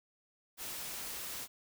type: noise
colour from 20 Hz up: white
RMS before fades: -42 dBFS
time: 0.57-1.48 s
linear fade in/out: 50 ms
effects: none